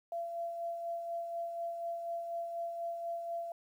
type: tone with tremolo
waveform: sine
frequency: 680 Hz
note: F5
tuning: 46 cents flat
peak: -34 dBFS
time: 0.12-3.52 s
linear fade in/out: 2 ms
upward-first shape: sine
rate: 4.1 Hz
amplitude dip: 40%
effects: 11-bit